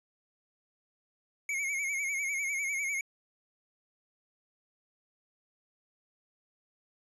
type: tone with vibrato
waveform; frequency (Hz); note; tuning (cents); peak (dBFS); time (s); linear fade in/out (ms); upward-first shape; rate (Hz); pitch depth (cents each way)
square; 2217; C#7; 0; -31; 1.49-3.01; 2; sine; 10; 77
effects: resampled to 24000 Hz + 11-bit